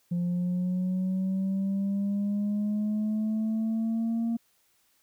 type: linear sweep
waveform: sine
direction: up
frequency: 173.7 to 231.8 Hz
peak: -23 dBFS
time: 0.11-4.37 s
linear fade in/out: 10 ms
effects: tanh soft clip ceiling -24 dBFS + white hiss -68 dBFS RMS until 5.02 s